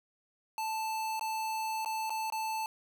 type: tone with dropouts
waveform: square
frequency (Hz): 880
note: A5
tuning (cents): 0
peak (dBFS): -33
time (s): 0.58-2.66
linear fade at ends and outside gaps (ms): 1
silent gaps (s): 1.195-1.21 / 1.848-1.859 / 2.096-2.104 / 2.301-2.323
effects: none